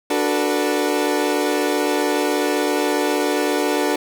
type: chord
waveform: 30% pulse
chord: B minor seventh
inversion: first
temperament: equal with one note detuned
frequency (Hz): 293.7 / 370 / 440 / 487.4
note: D4 / F#4 / A4 / B4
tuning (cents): 0 / 0 / 0 / -23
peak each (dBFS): -19 / -21 / -21 / -23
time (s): 0.1-3.96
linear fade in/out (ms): 5
effects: none